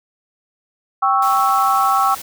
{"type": "chord", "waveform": "sine", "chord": "C# diminished", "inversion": "second", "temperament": "equal", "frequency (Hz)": [784, 1108.7, 1318.5], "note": ["G5", "C#6", "E6"], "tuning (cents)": [0, 0, 0], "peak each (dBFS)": -17, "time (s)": [1.02, 2.15], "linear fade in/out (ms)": 10}
{"type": "noise", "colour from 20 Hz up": "white", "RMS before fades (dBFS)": -32, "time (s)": [1.22, 2.22], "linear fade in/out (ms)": 5}
{"effects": []}